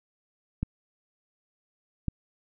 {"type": "clicks", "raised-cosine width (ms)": 5, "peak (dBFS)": -15, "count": 2, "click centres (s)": [0.63, 2.083], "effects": []}